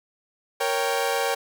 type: chord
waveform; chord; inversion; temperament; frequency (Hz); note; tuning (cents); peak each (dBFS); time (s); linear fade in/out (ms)
sawtooth; G diminished; first; equal; 466.2 / 554.4 / 784; Bb4 / Db5 / G5; 0 / 0 / 0; -23; 0.6-1.35; 10
effects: none